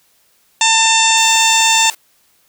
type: harmonic tone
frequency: 896 Hz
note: A5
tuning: 31 cents sharp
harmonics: 1 / 2 / 3 / 4 / 5 / 6 / 7 / 8 / 9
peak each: -15 / -21 / -16 / -16 / -24 / -23 / -22 / -16 / -23 dBFS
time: 0.61-1.9 s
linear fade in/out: 2 ms
type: high-pass noise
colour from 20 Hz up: white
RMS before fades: -33 dBFS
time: 1.17-1.95 s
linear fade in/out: 5 ms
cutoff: 380 Hz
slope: 24 dB/octave
effects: white hiss -56 dBFS RMS until 2.48 s